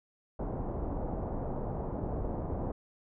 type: low-pass noise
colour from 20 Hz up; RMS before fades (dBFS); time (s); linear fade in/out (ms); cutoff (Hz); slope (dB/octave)
pink; -35; 0.39-2.72; 5; 830; 24
effects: none